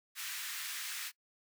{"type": "high-pass noise", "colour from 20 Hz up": "pink", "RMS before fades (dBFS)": -41, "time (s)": [0.15, 1.12], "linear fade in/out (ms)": 50, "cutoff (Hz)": 1500, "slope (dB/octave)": 24, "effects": ["noise-tail reverb RT60 0.1 s tail -21 dB re dry"]}